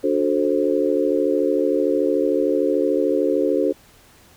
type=chord; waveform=sine; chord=D dominant seventh; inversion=none; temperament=just; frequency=293.7 / 367.1 / 440.5 / 528.6 Hz; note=D4 / F#4 / A4 / C5; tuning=0 / -14 / +2 / +18 cents; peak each=-22 dBFS; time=0.03-3.73 s; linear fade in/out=20 ms; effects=pink hiss -51 dBFS RMS until 4.36 s